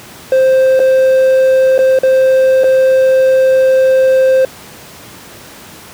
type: tone with dropouts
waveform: triangle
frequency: 524 Hz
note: C5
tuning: 2 cents sharp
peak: -4 dBFS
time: 0.32-4.45 s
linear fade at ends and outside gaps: 2 ms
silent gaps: 0.794-0.8 / 1.78-1.789 / 1.989-2.033 / 2.636-2.641 s
effects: pink hiss -34 dBFS RMS until 5.93 s + high-pass 100 Hz 12 dB/octave